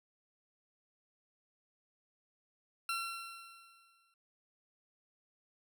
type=tone with exponential decay; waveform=20% pulse; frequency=1358 Hz; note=F6; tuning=49 cents flat; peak=-28 dBFS; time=2.89-4.14 s; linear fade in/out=2 ms; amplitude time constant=270 ms; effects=none